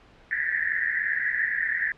white band-pass noise, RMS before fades -26 dBFS, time 0.31-1.92 s, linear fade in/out 2 ms, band 1700 to 1900 Hz, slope 96 dB/octave, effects pink hiss -54 dBFS RMS until 1.97 s + low-pass 3000 Hz 12 dB/octave

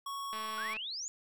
square tone, 1108.7 Hz, C#6, in tune, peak -38 dBFS, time 0.06-0.74 s, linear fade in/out 5 ms
click train, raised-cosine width 0.3 ms, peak -29 dBFS, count 96, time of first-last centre 0.33-0.768 s, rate 217 Hz
sine exponential sweep, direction up, 1436 to 7060 Hz, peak -37 dBFS, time 0.58-1.08 s, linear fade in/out 0 ms
effects none

